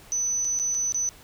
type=tone with dropouts; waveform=sine; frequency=6000 Hz; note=F#8; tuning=23 cents sharp; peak=-23 dBFS; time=0.12-1.09 s; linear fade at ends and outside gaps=0 ms; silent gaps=0.447-0.451 / 0.59-0.597 / 0.744-0.748 / 0.922-0.945 s; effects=pink hiss -50 dBFS RMS until 1.23 s